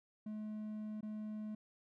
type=tone with dropouts; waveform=triangle; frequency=213.8 Hz; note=A3; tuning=49 cents flat; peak=-39 dBFS; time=0.26-1.55 s; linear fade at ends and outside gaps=5 ms; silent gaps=1.009-1.028 s; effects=none